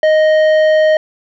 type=tone with tanh clipping; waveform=triangle; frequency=622.3 Hz; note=D#5; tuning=in tune; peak=-9 dBFS; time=0.03-0.97 s; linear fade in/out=2 ms; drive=14 dB; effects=none